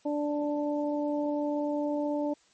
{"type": "harmonic tone", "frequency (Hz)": 293.7, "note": "D4", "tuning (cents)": 0, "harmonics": [1, 2, 3], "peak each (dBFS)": [-29, -31, -38], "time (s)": [0.05, 2.34], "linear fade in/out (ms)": 10, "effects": ["white hiss -64 dBFS RMS until 2.53 s", "MP3 32 kbps"]}